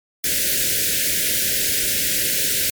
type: band-stop noise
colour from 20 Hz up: white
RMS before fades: -20 dBFS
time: 0.24-2.7 s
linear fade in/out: 2 ms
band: 610 to 1500 Hz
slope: 96 dB/octave
effects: MP3 96 kbps